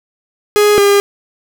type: tone pair in turn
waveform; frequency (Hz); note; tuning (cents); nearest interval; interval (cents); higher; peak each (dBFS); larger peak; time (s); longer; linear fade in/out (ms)
45% pulse; 416 / 403.5; G#4 / G#4; +3 / -50; minor second; 53; first; -7; neither; 0.56-0.78 / 0.78-1; neither; 0
effects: none